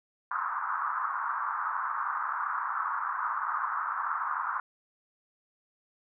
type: band-pass noise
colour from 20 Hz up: pink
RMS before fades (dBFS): -32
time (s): 0.31-4.6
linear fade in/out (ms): 2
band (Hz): 1000 to 1400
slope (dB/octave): 48
effects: none